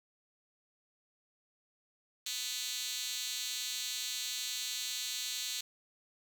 5% pulse tone with high-pass filter, 249.3 Hz, B3, 16 cents sharp, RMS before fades -38 dBFS, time 2.26-5.61 s, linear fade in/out 5 ms, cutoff 4500 Hz, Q 5.1, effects none

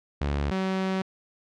sawtooth tone pair in turn, 71.5 / 189.56 Hz, D2 / F#3, -46 / +42 cents, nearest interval octave + perfect fourth, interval 1688 cents, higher second, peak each -21 dBFS, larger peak neither, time 0.21-0.51 / 0.51-1.02 s, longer second, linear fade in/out 5 ms, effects low-pass 4000 Hz 12 dB/octave

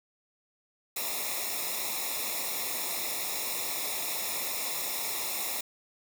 white noise with comb filter, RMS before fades -33 dBFS, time 0.96-5.61 s, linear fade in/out 5 ms, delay 0.65 ms, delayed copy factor -0.95, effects none

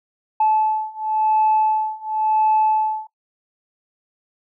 sine beating tone pair, 866 / 866.94 Hz, A5 / A5, -28 / -26 cents, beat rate 0.94 Hz, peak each -19 / -18 dBFS, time 0.4-3.07 s, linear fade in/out 5 ms, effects noise-tail reverb RT60 0.1 s tail -18 dB re dry + tanh soft clip ceiling -9 dBFS

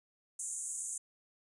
pink band-pass noise, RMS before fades -40 dBFS, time 0.39-0.98 s, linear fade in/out 5 ms, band 6600 to 10000 Hz, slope 96 dB/octave, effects resampled to 24000 Hz

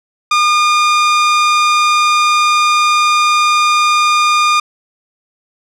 sawtooth tone, 1214 Hz, D#6, 43 cents flat, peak -5 dBFS, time 0.31-4.6 s, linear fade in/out 5 ms, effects low-pass 6000 Hz 12 dB/octave

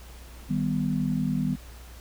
sine chord, Eb augmented, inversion none, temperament equal, 155.56 / 196 / 246.9 Hz, Eb3 / G3 / B3, 0 / 0 / 0 cents, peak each -28 dBFS, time 0.49-1.56 s, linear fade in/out 20 ms, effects added 60 Hz sine -43 dBFS peak until 2 s + pink hiss -50 dBFS RMS until 2 s

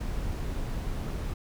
brown noise, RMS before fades -32 dBFS, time 0-1.34 s, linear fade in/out 10 ms, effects none

